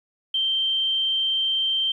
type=tone; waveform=sine; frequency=3136 Hz; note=G7; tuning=in tune; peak=-20 dBFS; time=0.34-1.92 s; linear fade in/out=5 ms; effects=10-bit